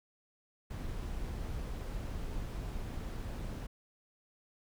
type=noise; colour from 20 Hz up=brown; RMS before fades=-39 dBFS; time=0.7-3.67 s; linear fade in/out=10 ms; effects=none